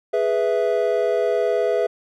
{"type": "chord", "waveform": "triangle", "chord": "E major", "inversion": "first", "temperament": "equal", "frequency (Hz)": [415.3, 493.9, 659.3], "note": ["G#4", "B4", "E5"], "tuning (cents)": [0, 0, 0], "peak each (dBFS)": -20, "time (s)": [0.13, 1.87], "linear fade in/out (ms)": 10, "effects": []}